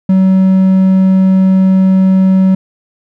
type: tone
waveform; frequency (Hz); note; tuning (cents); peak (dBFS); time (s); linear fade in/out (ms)
triangle; 189.2; F#3; +39; -3; 0.09-2.55; 5
effects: none